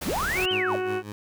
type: noise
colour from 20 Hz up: pink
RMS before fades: -32 dBFS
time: 0.01-0.46 s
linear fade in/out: 10 ms
type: linear two-way sweep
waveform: sine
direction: up then down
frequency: 130 to 3160 to 489.8 Hz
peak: -25 dBFS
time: 0.06-0.76 s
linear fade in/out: 5 ms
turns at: 0.51 s
type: harmonic tone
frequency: 370 Hz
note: F#4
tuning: in tune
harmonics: 1 / 2 / 3 / 4 / 5 / 6 / 7 / 8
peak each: -26 / -35 / -39 / -36 / -45 / -47 / -41 / -49 dBFS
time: 0.34-1.03 s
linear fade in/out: 50 ms
type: tone with tremolo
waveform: 15% pulse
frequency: 103.83 Hz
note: G#2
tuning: in tune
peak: -27 dBFS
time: 0.51-1.12 s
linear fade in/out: 0 ms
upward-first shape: sine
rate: 5.4 Hz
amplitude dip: 75%
effects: none